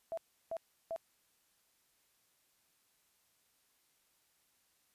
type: tone bursts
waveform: sine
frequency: 661 Hz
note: E5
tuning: 5 cents sharp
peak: -36 dBFS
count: 3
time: 0.12-0.962 s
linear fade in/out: 0 ms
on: 54 ms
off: 340 ms
effects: white hiss -74 dBFS RMS until 4.94 s + resampled to 32000 Hz